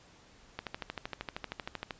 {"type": "click train", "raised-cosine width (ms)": 0.3, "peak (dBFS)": -20, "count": 18, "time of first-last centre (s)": [0.59, 1.908], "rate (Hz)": 12.9, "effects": ["pink hiss -59 dBFS RMS until 1.99 s", "resampled to 16000 Hz"]}